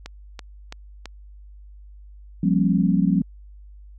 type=click train; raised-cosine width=0.2 ms; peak=-17 dBFS; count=4; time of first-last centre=0.06-1.057 s; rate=3.01 Hz
type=chord; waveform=sine; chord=G half-diminished seventh; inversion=third; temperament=equal with one note detuned; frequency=174.61 / 196 / 233.1 / 271.8 Hz; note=F3 / G3 / Bb3 / Db4; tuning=0 / 0 / 0 / -34 cents; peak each=-20 / -20 / -26 / -24 dBFS; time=2.43-3.22 s; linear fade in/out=5 ms
effects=added 50 Hz sine -41 dBFS peak until 3.98 s